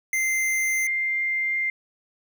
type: tone pair in turn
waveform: square / sine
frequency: 2083 / 2099 Hz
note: C7 / C7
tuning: -8 / +5 cents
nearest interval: unison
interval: 13 cents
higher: second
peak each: -22 dBFS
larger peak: neither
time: 0.13-0.87 / 0.87-1.7 s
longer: second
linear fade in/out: 2 ms
effects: 10-bit